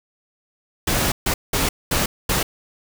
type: noise bursts at uneven times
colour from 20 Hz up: pink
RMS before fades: -20 dBFS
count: 5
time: 0.87-1.12 / 1.26-1.34 / 1.53-1.69 / 1.91-2.06 / 2.29-2.43 s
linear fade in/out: 5 ms
effects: none